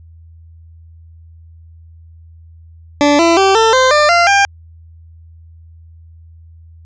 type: tone with pitch steps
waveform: 20% pulse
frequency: 290.3 / 335.4 / 387.5 / 447.7 / 517.3 / 597.6 / 690.5 / 797.7 Hz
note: D4 / E4 / G4 / A4 / C5 / D5 / F5 / G5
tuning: -20 / +30 / -20 / +30 / -20 / +30 / -20 / +30 cents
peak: -3 dBFS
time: 3.01-4.45 s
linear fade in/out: 0 ms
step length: 180 ms
effects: added 82 Hz sine -37 dBFS peak until 6.85 s + resampled to 16000 Hz